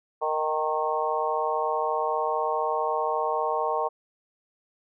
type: harmonic tone with a mistuned harmonic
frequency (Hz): 155.2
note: D#3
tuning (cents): -4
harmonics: 3 / 4 / 5 / 6 / 7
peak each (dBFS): -30 / -30 / -30 / -30 / -30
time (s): 0.21-3.89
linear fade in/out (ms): 20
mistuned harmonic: 6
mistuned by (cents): -21
effects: none